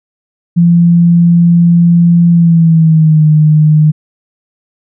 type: tone with pitch glide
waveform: sine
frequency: 171.2 to 153.41 Hz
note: F3 to D#3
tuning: -34 to -24 cents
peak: -3 dBFS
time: 0.56-3.92 s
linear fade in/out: 20 ms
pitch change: -190 cents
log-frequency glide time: 2.3-3.26 s
effects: none